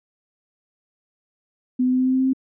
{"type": "tone with pitch steps", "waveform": "sine", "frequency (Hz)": [252.3, 253.9, 255.5, 257.2, 258.8, 260.4, 262.1, 263.8], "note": ["B3", "B3", "C4", "C4", "C4", "C4", "C4", "C4"], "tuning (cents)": [37, 48, -41, -30, -19, -8, 3, 14], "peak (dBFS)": -16, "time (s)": [1.79, 2.334], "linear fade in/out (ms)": 10, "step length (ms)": 68, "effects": []}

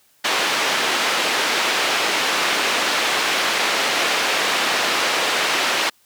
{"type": "band-pass noise", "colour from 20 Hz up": "white", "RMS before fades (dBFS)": -20, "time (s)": [0.24, 5.9], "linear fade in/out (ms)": 10, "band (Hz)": [330, 3300], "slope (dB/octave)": 12, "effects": ["white hiss -58 dBFS RMS until 6.05 s", "high-pass 80 Hz 12 dB/octave"]}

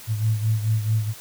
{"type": "beating tone pair", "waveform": "sine", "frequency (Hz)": [108.5, 113.1], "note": ["A2", "A2"], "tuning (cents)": [-24, 48], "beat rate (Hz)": 4.6, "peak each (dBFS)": [-20, -26], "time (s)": [0.07, 1.14], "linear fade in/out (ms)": 50, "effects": ["white hiss -42 dBFS RMS until 1.2 s"]}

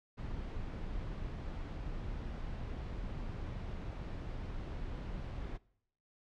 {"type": "noise", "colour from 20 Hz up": "brown", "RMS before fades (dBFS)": -41, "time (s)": [0.17, 5.58], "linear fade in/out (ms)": 20, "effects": ["noise-tail reverb RT60 0.7 s tail -22 dB re dry", "low-pass 4000 Hz 12 dB/octave"]}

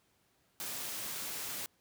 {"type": "noise", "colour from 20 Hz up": "white", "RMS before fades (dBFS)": -40, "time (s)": [0.6, 1.66], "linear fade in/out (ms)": 0, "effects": ["pink hiss -72 dBFS RMS until 1.8 s", "high-pass 80 Hz 12 dB/octave"]}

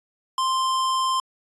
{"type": "tone", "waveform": "square", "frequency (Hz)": 1046.5, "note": "C6", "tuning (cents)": 0, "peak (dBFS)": -21, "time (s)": [0.38, 1.2], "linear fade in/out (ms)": 2, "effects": ["resampled to 24000 Hz"]}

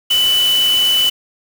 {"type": "tone in noise", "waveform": "sine", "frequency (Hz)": 2986, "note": "F#7", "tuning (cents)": 15, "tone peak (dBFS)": -11, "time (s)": [0.1, 1.1], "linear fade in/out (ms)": 10, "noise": "white", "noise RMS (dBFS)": -24, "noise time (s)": [0.1, 1.1], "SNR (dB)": 10, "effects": []}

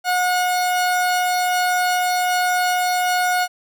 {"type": "tone pair together", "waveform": "45% pulse", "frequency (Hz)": [725, 1448.7], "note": ["F#5", "F#6"], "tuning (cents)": [-35, -37], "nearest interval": "octave", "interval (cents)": 1198, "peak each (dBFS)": [-18, -23], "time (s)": [0.04, 3.48], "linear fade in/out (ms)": 50, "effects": []}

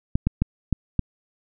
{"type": "clicks", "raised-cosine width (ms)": 5, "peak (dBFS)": -7, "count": 5, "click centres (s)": [0.155, 0.27, 0.42, 0.727, 0.993], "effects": []}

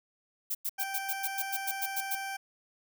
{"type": "noise bursts", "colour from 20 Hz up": "violet", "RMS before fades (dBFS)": -32, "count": 12, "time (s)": [0.5, 2.155], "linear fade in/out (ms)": 10, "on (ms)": 49, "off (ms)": 97}
{"type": "tone", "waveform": "20% pulse", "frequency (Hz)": 781, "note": "G5", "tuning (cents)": -7, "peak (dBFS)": -30, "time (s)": [0.78, 2.37], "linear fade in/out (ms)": 10}
{"effects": []}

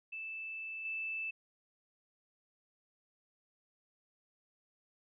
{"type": "tone with level steps", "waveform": "sine", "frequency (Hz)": 2637, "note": "E7", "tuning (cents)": 0, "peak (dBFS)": [-40, -36], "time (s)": [0.12, 1.31], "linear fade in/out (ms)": 10, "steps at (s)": 0.85, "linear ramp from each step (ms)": 2, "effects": []}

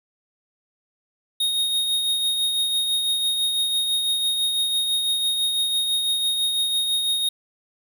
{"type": "tone with tremolo", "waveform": "square", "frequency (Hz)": 3726, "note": "A#7", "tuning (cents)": -2, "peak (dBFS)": -19, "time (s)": [1.4, 7.29], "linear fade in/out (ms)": 5, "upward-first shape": "triangle", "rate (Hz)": 6, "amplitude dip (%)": 40, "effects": []}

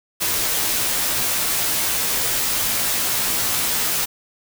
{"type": "noise with comb filter", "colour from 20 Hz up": "white", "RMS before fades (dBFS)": -21, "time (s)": [0.2, 4.06], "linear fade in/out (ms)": 20, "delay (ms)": 14, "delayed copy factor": -0.75, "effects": []}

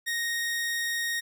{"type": "tone", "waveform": "sawtooth", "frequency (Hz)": 1864.7, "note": "A#6", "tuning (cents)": 0, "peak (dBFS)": -24, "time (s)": [0.06, 1.21], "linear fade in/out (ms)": 20, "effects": []}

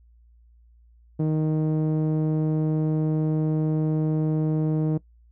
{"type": "tone with low-pass filter", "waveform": "sawtooth", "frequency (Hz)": 155.56, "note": "D#3", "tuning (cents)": 0, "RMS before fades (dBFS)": -23, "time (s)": [1.19, 4.98], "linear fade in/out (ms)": 10, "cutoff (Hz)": 410, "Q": 1.1, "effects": ["noise-tail reverb RT60 0.1 s tail -20 dB re dry", "added 58 Hz sine -52 dBFS peak until 5.31 s"]}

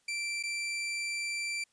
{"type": "tone with dropouts", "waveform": "sawtooth", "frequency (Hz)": 2346, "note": "D7", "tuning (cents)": -2, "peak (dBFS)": -29, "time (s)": [0.08, 1.64], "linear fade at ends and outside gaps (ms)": 5, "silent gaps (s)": [0.428, 0.435], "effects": ["white hiss -71 dBFS RMS until 1.72 s", "resampled to 22050 Hz"]}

